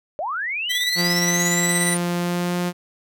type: linear sweep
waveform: sine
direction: up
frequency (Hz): 552 to 9310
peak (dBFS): -23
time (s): 0.19-1.97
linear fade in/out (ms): 0
type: tone with tremolo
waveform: sawtooth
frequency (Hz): 1975.5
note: B6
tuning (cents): 0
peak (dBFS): -17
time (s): 0.69-1.95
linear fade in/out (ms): 20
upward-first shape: square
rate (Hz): 17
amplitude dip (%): 40
type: tone with pitch glide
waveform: sawtooth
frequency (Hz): 174.61 to 176.84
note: F3 to F3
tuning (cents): 0 to +22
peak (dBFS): -17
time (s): 0.95-2.73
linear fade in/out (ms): 50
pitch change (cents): +22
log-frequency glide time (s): 2.16-2.58
effects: none